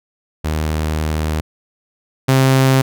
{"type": "tone pair in turn", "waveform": "sawtooth", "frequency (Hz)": [77.7, 132.73], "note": ["D#2", "C3"], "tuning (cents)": [-2, 25], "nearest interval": "major sixth", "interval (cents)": 927, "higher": "second", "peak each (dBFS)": [-13, -6], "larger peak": "second", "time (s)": [[0.44, 1.41], [2.28, 2.82]], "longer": "first", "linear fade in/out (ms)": 10, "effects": []}